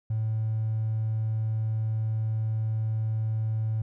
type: tone with hard clipping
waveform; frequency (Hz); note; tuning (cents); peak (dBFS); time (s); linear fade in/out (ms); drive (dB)
triangle; 110; A2; 0; -25; 0.1-3.82; 5; 3
effects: none